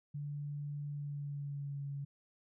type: tone with pitch glide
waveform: sine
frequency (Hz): 145.3 to 140.76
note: D3 to C#3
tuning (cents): -18 to +27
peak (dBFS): -38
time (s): 0.14-2.05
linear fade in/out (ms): 10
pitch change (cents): -55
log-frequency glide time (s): 0.89-1.84
effects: none